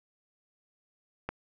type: click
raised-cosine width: 0.5 ms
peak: -18 dBFS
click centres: 1.29 s
effects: none